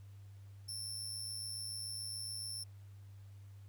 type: tone with amplitude modulation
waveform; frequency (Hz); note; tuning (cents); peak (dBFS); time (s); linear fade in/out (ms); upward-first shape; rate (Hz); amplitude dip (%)
25% pulse; 5370; E8; +31; -34; 0.68-2.64; 10; sine; 107; 50
effects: added 99 Hz sine -51 dBFS peak until 3.68 s + pink hiss -71 dBFS RMS until 3.68 s